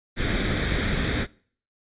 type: noise with comb filter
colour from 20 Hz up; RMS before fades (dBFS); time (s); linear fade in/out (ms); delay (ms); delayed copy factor
pink; -24; 0.16-1.27; 50; 0.53; +0.65
effects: noise-tail reverb RT60 0.5 s tail -23 dB re dry + resampled to 8000 Hz